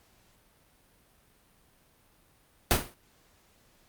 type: noise with exponential decay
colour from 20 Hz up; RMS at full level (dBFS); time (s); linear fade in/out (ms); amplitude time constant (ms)
pink; -19; 2.71-2.94; 0; 49
effects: pink hiss -64 dBFS RMS until 3.88 s + Opus 48 kbps